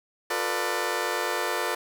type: chord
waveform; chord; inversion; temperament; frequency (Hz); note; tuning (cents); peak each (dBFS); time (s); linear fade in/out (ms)
15% pulse; B half-diminished seventh; second; just; 355.6 / 444.5 / 493.9 / 592.7; F4 / A4 / B4 / D5; +31 / +18 / 0 / +16; -26 / -25 / -25 / -26; 0.3-1.75; 5
effects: none